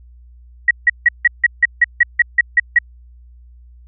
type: tone bursts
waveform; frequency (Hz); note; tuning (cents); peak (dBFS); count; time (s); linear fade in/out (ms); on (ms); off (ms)
sine; 1913; A#6; +44; -6; 12; 0.68-2.788; 5; 29; 160
effects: added 60 Hz sine -40 dBFS peak until 3.87 s